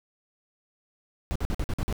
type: noise bursts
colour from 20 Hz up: brown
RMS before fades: -27 dBFS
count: 7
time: 1.31-1.926 s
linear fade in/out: 0 ms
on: 46 ms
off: 49 ms
effects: none